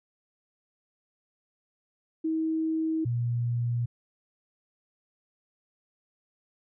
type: tone pair in turn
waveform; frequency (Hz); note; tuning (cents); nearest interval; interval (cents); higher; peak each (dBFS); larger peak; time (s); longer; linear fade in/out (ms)
sine; 319.6 / 119.42; D#4 / A#2; +47 / +42; octave + perfect fourth; 1705; first; -25; neither; 2.24-3.05 / 3.05-3.86; neither; 10
effects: none